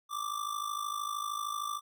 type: tone with amplitude modulation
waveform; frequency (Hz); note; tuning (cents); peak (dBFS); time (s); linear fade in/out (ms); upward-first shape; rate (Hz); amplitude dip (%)
square; 1174.7; D6; 0; -31; 0.09-1.81; 50; sine; 53.1; 75
effects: none